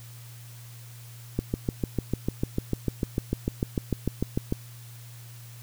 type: click train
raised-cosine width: 3 ms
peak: -12 dBFS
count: 22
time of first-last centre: 1.39-4.524 s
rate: 6.7 Hz
effects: added 118 Hz sine -43 dBFS peak until 5.62 s + white hiss -51 dBFS RMS until 5.62 s